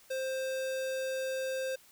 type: tone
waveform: square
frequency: 525 Hz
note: C5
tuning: 6 cents sharp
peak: -33 dBFS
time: 0.1-1.76 s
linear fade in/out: 10 ms
effects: white hiss -60 dBFS RMS until 1.91 s